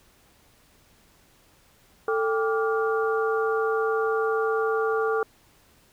sine tone cluster, 443.6 / 792 / 1165 / 1410 Hz, A4 / G5 / D6 / F6, +14 / +18 / -14 / +16 cents, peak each -23 / -32 / -30 / -31 dBFS, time 2.08-5.23 s, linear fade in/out 2 ms, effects pink hiss -59 dBFS RMS until 5.92 s

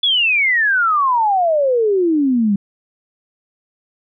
sine exponential sweep, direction down, 3474 to 193.9 Hz, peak -12 dBFS, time 0.03-2.56 s, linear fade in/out 5 ms, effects none

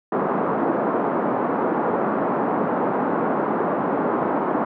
pink band-pass noise, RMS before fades -22 dBFS, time 0.12-4.65 s, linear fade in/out 5 ms, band 210 to 1200 Hz, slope 24 dB/octave, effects none

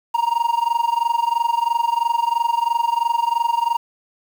triangle tone with amplitude modulation, 936 Hz, A#5, 7 cents sharp, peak -11 dBFS, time 0.14-3.77 s, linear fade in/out 10 ms, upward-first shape sine, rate 23 Hz, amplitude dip 90%, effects 7-bit

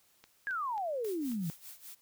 click train, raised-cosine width 0.2 ms, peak -35 dBFS, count 5, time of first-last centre 0.24-1.318 s, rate 3.71 Hz
sine exponential sweep, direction down, 1687 to 155.56 Hz, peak -32 dBFS, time 0.47-1.5 s, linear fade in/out 0 ms
blue noise with tremolo, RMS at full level -47 dBFS, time 1.04-1.95 s, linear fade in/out 5 ms, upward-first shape sine, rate 5 Hz, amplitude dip 80%
effects white hiss -68 dBFS RMS until 2.01 s

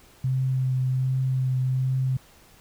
sine tone with vibrato, 130 Hz, C3, 11 cents flat, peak -21 dBFS, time 0.24-2.17 s, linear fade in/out 5 ms, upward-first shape triangle, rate 1.3 Hz, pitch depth 17 cents each way, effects pink hiss -54 dBFS RMS until 2.6 s

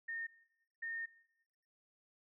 sine tone bursts at uneven times, 1831 Hz, A#6, 32 cents flat, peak -39 dBFS, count 2, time 0.08-0.27 / 0.82-1.06 s, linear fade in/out 10 ms, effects noise-tail reverb RT60 0.9 s tail -17 dB re dry

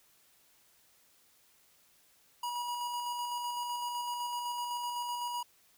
square tone with tremolo, 966 Hz, B5, 39 cents flat, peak -34 dBFS, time 2.43-5.43 s, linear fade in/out 5 ms, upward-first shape square, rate 7.9 Hz, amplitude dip 25%, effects white hiss -66 dBFS RMS until 5.77 s

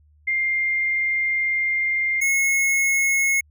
sine / square tone pair in turn, 2107 / 2176 Hz, C7 / C#7, +12 / -33 cents, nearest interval minor second, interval 55 cents, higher second, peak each -19 / -18 dBFS, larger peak second, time 0.27-2.21 / 2.21-3.41 s, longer first, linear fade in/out 10 ms, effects added 75 Hz sine -53 dBFS peak until 3.5 s

